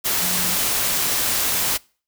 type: tone in noise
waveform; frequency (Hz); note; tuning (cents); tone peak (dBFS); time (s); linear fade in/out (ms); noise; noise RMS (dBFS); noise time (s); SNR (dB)
sine; 180; F#3; -47; -30; 0.21-0.56; 20; white; -21; 0.04-1.78; -12
effects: noise-tail reverb RT60 0.4 s tail -25 dB re dry